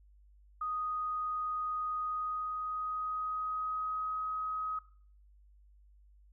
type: tone with pitch glide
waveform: sine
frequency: 1244.5 to 1264.8 Hz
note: D#6 to D#6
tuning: 0 to +28 cents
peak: -33 dBFS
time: 0.61-4.79 s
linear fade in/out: 5 ms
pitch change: +28 cents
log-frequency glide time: 1.99-4.23 s
effects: noise-tail reverb RT60 0.5 s tail -17 dB re dry + added 50 Hz sine -58 dBFS peak until 6.32 s